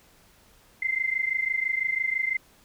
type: tone pair together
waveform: sine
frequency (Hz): 2067 / 2093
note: C7 / C7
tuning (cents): -22 / 0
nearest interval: unison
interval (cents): 22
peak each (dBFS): -27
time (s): 0.82-2.37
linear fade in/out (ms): 5
effects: pink hiss -58 dBFS RMS until 2.64 s